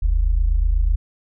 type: tone pair together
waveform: sine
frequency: 41.21 / 69.3 Hz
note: E1 / C#2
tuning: 0 / 0 cents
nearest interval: major sixth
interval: 900 cents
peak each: -15 / -22 dBFS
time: 0.02-0.96 s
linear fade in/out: 10 ms
effects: none